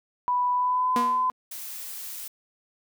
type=tone with pitch glide; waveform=sine; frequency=987.8 to 1017.3 Hz; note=B5 to C6; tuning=0 to -49 cents; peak=-21 dBFS; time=0.28-1.3 s; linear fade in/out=0 ms; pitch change=+51 cents; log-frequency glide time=0.52-1 s
type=tone with exponential decay; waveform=sawtooth; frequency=240 Hz; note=B3; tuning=49 cents flat; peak=-19 dBFS; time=0.96-1.32 s; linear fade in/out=2 ms; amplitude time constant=78 ms
type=noise; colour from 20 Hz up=blue; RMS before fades=-37 dBFS; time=1.51-2.28 s; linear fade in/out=5 ms
effects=none